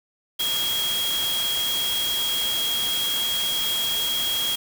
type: tone in noise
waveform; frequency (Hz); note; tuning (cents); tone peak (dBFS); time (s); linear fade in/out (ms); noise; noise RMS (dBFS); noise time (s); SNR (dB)
sine; 3278; G#7; -23; -23; 0.39-4.56; 10; white; -29; 0.39-4.56; +3
effects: none